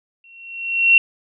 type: tone with exponential growth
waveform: sine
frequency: 2728 Hz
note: F7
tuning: 41 cents flat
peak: -6 dBFS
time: 0.24-0.98 s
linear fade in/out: 2 ms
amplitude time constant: 160 ms
effects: none